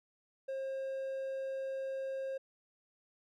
triangle tone, 535 Hz, C5, 38 cents sharp, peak -34 dBFS, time 0.48-2.38 s, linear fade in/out 10 ms, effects none

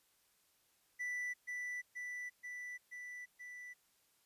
triangle tone with echo, 1975.5 Hz, B6, in tune, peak -36 dBFS, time 0.99-1.34 s, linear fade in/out 20 ms, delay 480 ms, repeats 5, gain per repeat -2 dB, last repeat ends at 3.74 s, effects white hiss -74 dBFS RMS until 4.25 s + resampled to 32000 Hz

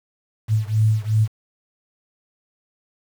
sine beating tone pair, 107.7 / 110.4 Hz, A2 / A2, -37 / +6 cents, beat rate 2.7 Hz, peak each -18 / -19 dBFS, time 0.48-1.28 s, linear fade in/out 50 ms, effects 7-bit

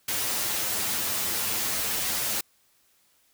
white noise with comb filter, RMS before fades -28 dBFS, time 0.08-2.41 s, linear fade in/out 5 ms, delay 9.3 ms, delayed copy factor +0.8, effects white hiss -65 dBFS RMS until 3.33 s

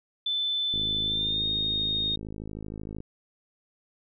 sine tone with pitch glide, 3520 to 3704 Hz, A7 to A#7, 0 to -12 cents, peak -25 dBFS, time 0.26-2.16 s, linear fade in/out 5 ms, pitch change +88 cents, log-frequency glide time 1.05-1.45 s
click train, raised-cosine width 3 ms, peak -25 dBFS, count 121, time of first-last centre 0.74-3.004 s, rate 53 Hz
effects none

